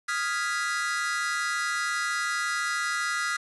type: chord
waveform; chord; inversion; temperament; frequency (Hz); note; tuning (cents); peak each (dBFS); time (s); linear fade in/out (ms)
45% pulse; F half-diminished seventh; third; equal; 1244.5 / 1396.9 / 1661.2 / 1975.5; Eb6 / F6 / Ab6 / Cb7; 0 / 0 / 0 / 0; -33 / -31 / -33 / -32; 0.08-3.37; 10
effects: resampled to 24000 Hz + 10-bit